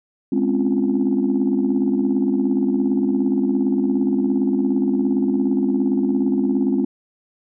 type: chord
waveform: sine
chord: Db major seventh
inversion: second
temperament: just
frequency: 207.9 / 259.9 / 277.2 / 346.5 Hz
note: Ab3 / C4 / Db4 / F4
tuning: +2 / -11 / 0 / -14 cents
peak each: -21 / -19 / -21 / -23 dBFS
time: 0.32-6.85 s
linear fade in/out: 5 ms
effects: tanh soft clip ceiling -9 dBFS